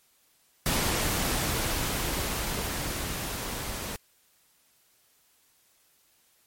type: noise with level ramp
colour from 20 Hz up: pink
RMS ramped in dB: -26 to -35 dBFS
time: 0.66-3.96 s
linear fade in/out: 0 ms
effects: white hiss -65 dBFS RMS until 6.46 s + MP3 64 kbps